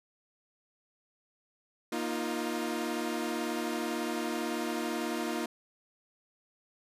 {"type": "chord", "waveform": "sawtooth", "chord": "Bb suspended fourth", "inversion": "none", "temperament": "equal with one note detuned", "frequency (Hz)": [236.7, 311.1, 349.2], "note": ["Bb3", "Eb4", "F4"], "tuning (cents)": [27, 0, 0], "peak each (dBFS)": -32, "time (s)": [1.92, 5.46], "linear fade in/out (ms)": 5, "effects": ["resampled to 32000 Hz"]}